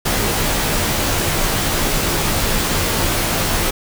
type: noise with comb filter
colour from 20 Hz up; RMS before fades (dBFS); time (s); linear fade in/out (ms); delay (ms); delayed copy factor
pink; -18; 0.05-3.71; 10; 16; -0.55
effects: none